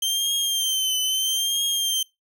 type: tone with vibrato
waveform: sawtooth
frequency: 3136 Hz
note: G7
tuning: in tune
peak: -18 dBFS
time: 0.02-2.03 s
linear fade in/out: 5 ms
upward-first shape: triangle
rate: 0.77 Hz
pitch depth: 68 cents each way
effects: noise-tail reverb RT60 0.2 s tail -24 dB re dry